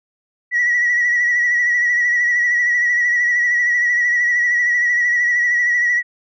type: tone with vibrato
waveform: sine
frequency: 1933 Hz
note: B6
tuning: 38 cents flat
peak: -12 dBFS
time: 0.51-6.03 s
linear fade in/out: 50 ms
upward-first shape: sine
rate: 13 Hz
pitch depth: 38 cents each way
effects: tanh soft clip ceiling -10 dBFS